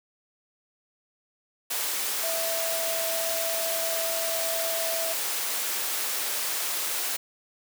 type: tone in noise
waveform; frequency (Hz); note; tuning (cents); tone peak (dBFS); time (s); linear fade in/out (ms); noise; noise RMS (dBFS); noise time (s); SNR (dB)
sine; 659.3; E5; 0; -30; 2.23-5.13; 10; white; -29; 1.7-7.17; -4
effects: high-pass 400 Hz 12 dB/octave